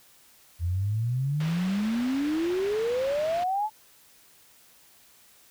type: exponential sweep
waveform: sine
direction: up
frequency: 82.1 to 880 Hz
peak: -24 dBFS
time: 0.59-3.7 s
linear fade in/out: 50 ms
type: low-pass noise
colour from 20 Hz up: white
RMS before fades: -41 dBFS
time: 1.4-3.44 s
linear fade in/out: 5 ms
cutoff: 2700 Hz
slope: 12 dB/octave
effects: white hiss -57 dBFS RMS until 5.5 s